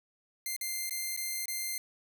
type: tone with dropouts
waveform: 5% pulse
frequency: 2093 Hz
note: C7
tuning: in tune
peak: -23 dBFS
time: 0.46-1.78 s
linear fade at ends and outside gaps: 2 ms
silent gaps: 0.564-0.611 / 0.895-0.908 / 1.165-1.174 / 1.457-1.481 s
effects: none